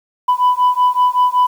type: beating tone pair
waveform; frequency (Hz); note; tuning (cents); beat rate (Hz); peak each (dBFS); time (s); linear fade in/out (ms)
sine; 992 / 997.3; B5 / B5; +7 / +17; 5.3; -12; 0.28-1.47; 10
effects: tanh soft clip ceiling -7 dBFS + 7-bit